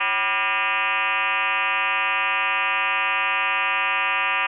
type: tone with frequency modulation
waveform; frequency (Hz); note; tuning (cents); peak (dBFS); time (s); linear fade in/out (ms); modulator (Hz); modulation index
sine; 1835; A#6; -28; -19; 0-4.47; 10; 214; 4.5
effects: none